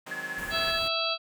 5% pulse chord, Ab dominant seventh, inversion second, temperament equal, 155.56 / 185 / 207.7 / 261.6 Hz, Eb3 / Gb3 / Ab3 / C4, 0 / 0 / 0 / 0 cents, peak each -34 / -34 / -37 / -32 dBFS, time 0.06-0.72 s, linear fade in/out 10 ms
sine tone with tremolo, 1700 Hz, G#6, 40 cents sharp, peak -30 dBFS, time 0.11-0.79 s, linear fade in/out 5 ms, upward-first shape sine, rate 16 Hz, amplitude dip 70%
pink band-stop noise, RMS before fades -42 dBFS, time 0.38-0.88 s, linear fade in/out 2 ms, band 3200 to 6300 Hz, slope 48 dB/octave
harmonic tone, 659.3 Hz, E5, in tune, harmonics 1 / 2 / 4 / 5 / 6 / 7, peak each -33 / -33 / -33 / -33 / -33 / -33 dBFS, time 0.5-1.18 s, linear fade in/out 50 ms
effects none

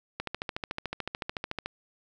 click train, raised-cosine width 0.3 ms, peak -16 dBFS, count 21, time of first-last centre 0.2-1.66 s, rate 13.7 Hz, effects none

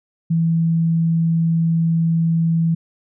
sine tone, 164.9 Hz, E3, 1 cent sharp, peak -14 dBFS, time 0.3-2.75 s, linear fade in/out 10 ms, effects none

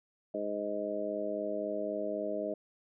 harmonic tone, 103.8 Hz, G#2, in tune, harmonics 2 / 3 / 4 / 5 / 6, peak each -43 / -40 / -40 / -40 / -35 dBFS, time 0.34-2.54 s, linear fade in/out 5 ms, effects none

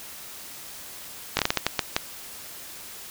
slowing click train, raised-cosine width 0.2 ms, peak -3 dBFS, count 9, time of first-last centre 1.37-1.965 s, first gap 20 ms, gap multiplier 1.36, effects white hiss -41 dBFS RMS until 3.1 s

